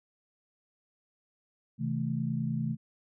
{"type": "chord", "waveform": "sine", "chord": "A minor", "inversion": "first", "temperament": "equal with one note detuned", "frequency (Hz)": [130.81, 160.96, 220], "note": ["C3", "E3", "A3"], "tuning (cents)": [0, -41, 0], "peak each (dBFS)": -33, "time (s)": [1.78, 2.77], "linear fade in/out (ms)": 50, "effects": []}